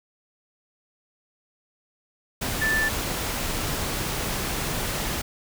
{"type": "tone in noise", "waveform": "sine", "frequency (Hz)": 1760, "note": "A6", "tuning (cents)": 0, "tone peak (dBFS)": -21, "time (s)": [2.61, 2.89], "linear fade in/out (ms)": 10, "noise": "pink", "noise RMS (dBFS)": -28, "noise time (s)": [2.41, 5.22], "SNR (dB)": 4, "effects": []}